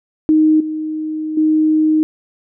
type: tone with level steps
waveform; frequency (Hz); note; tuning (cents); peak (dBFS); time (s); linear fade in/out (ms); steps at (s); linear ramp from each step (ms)
sine; 311.1; D#4; 0; -8 / -19 / -10; 0.29-2.03; 0; 0.6 / 1.37; 5
effects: none